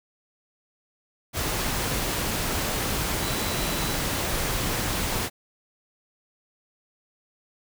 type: tone in noise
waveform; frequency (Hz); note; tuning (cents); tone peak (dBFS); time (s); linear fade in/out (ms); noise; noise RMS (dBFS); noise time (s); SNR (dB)
sine; 3951; B7; 0; -38; 3.19-3.98; 50; pink; -27; 1.33-5.3; -14
effects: none